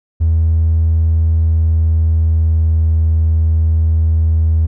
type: tone with pitch glide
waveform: triangle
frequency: 80.9 to 80.2 Hz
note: E2 to E2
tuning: -32 to -47 cents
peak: -6 dBFS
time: 0.2-4.67 s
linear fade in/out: 20 ms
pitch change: -15 cents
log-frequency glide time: 1.11-2.95 s
effects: tanh soft clip ceiling -6 dBFS